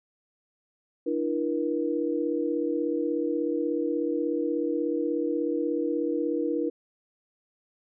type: tone cluster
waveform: sine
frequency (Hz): 299.9 / 336.4 / 477.9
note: D4 / E4 / A#4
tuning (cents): +36 / +35 / +43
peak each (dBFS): -29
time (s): 1.06-6.7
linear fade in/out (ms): 10
effects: none